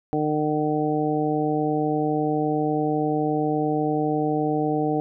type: harmonic tone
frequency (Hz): 151.8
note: D#3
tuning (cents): -42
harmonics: 1 / 2 / 3 / 4 / 5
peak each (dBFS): -29 / -24 / -26 / -32 / -27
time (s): 0.13-5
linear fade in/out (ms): 0
effects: none